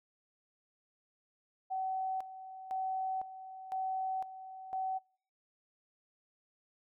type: tone with tremolo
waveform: sine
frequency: 758 Hz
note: F#5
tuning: 42 cents sharp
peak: -33 dBFS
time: 1.7-4.99 s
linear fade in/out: 20 ms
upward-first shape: square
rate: 0.99 Hz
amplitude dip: 75%
effects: noise-tail reverb RT60 0.5 s tail -25 dB re dry